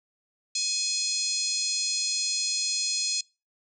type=harmonic tone with a mistuned harmonic; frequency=842 Hz; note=G#5; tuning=24 cents sharp; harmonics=3 / 4 / 5 / 6 / 7 / 8 / 9 / 10; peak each=-37 / -38 / -29 / -33 / -37 / -31 / -39 / -40 dBFS; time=0.55-3.21 s; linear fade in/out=5 ms; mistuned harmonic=10; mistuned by=+38 cents; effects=noise-tail reverb RT60 0.3 s tail -26 dB re dry